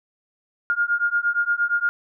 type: beating tone pair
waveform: sine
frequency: 1412 / 1420.6 Hz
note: F6 / F6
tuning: +19 / +29 cents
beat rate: 8.6 Hz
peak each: -22 dBFS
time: 0.7-1.89 s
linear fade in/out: 0 ms
effects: none